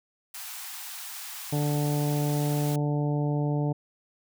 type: high-pass noise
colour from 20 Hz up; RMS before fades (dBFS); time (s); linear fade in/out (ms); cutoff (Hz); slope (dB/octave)
white; -39; 0.34-2.76; 5; 700; 96
type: harmonic tone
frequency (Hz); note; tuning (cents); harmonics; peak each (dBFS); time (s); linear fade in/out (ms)
146.83; D3; 0; 1 / 2 / 3 / 4 / 5 / 6; -25 / -31 / -35 / -37 / -39 / -41; 1.52-3.73; 10
effects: none